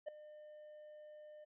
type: tone with ADSR envelope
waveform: triangle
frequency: 604 Hz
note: D5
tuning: 48 cents sharp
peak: -35 dBFS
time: 0.06-1.45 s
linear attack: 23 ms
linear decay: 4 ms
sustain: -16 dB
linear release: 15 ms
effects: resampled to 8000 Hz